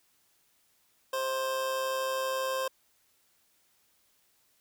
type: tone with amplitude modulation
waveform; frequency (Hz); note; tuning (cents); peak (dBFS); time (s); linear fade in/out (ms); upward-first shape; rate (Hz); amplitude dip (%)
25% pulse; 526; C5; +9; -24; 1.13-2.68; 5; sine; 133; 35
effects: white hiss -69 dBFS RMS until 4.6 s